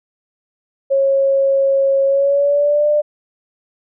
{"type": "tone with pitch glide", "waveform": "sine", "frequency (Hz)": [546, 595.4], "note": ["C#5", "D5"], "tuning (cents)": [-26, 24], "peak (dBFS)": -11, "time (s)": [0.9, 3.02], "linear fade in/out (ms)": 20, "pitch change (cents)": 150, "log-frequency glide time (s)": [2.05, 2.87], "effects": []}